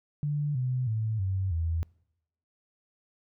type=tone with pitch steps; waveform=sine; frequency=146.83 / 127.09 / 110 / 95.21 / 82.41 Hz; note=D3 / C3 / A2 / G2 / E2; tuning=0 / -50 / 0 / -50 / 0 cents; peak=-26 dBFS; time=0.23-1.83 s; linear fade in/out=0 ms; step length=320 ms; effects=noise-tail reverb RT60 0.8 s tail -25 dB re dry